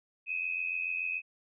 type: tone pair together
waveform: sine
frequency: 2513 / 2600 Hz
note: D#7 / E7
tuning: +17 / -24 cents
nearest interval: minor second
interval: 59 cents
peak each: -33 / -35 dBFS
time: 0.26-1.22 s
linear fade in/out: 50 ms
effects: none